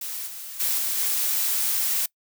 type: noise with level steps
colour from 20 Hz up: blue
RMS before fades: -32 / -37 / -24 / -26 / -24 dBFS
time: 0.01-2.06 s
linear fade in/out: 5 ms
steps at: 0.26 / 0.59 / 0.77 / 0.97 s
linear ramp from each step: 20 ms
effects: noise-tail reverb RT60 0.1 s tail -24 dB re dry